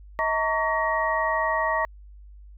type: tone cluster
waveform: sine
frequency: 636 / 915 / 1128 / 1890 Hz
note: D#5 / A#5 / C#6 / A#6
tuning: +38 / -32 / +30 / +23 cents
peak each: -27 dBFS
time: 0.19-1.85 s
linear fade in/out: 0 ms
effects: added 50 Hz sine -43 dBFS peak until 2.57 s